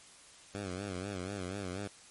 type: tone with vibrato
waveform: 10% pulse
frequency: 95.6 Hz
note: G2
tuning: 43 cents flat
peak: -29 dBFS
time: 0.54-1.88 s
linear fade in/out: 10 ms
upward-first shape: sine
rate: 4.1 Hz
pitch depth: 120 cents each way
effects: white hiss -56 dBFS RMS until 2.1 s + MP3 48 kbps